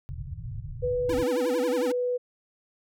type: low-pass noise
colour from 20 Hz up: white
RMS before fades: -36 dBFS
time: 0.09-1.23 s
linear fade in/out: 0 ms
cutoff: 150 Hz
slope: 96 dB/octave
type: tone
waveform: sine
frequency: 493.9 Hz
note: B4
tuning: in tune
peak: -24 dBFS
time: 0.82-2.18 s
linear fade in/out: 20 ms
type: tone with vibrato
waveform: square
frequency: 293.7 Hz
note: D4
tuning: in tune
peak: -29 dBFS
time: 1.09-1.92 s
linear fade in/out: 5 ms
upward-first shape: sine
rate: 11 Hz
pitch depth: 270 cents each way
effects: none